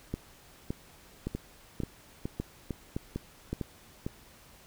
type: two click trains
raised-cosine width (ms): 3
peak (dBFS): -19 / -20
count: 7 / 7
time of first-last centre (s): 0.14-3.53 / 1.35-4.065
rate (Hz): 1.77 / 2.21
effects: pink hiss -56 dBFS RMS until 4.66 s